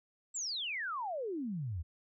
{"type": "exponential sweep", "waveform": "sine", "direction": "down", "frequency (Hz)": [7902, 74.9], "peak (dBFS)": -35, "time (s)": [0.34, 1.83], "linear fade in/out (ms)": 20, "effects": []}